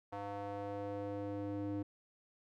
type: tone with band-pass filter sweep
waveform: square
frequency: 101.1 Hz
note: G#2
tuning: 46 cents flat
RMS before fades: -41 dBFS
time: 0.12-1.83 s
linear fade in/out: 10 ms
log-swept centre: 780 to 320 Hz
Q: 2
effects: none